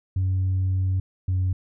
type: tone pair in turn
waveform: sine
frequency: 93.8 / 92.56 Hz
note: F#2 / F#2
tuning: +24 / +1 cents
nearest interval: unison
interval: 23 cents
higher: first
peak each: -18 dBFS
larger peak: neither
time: 0.16-1 / 1.28-1.53 s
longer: first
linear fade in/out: 5 ms
effects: tanh soft clip ceiling -18 dBFS